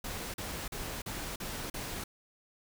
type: noise bursts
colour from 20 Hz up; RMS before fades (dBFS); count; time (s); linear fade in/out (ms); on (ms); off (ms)
pink; -39; 6; 0.04-2.04; 5; 300; 40
effects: none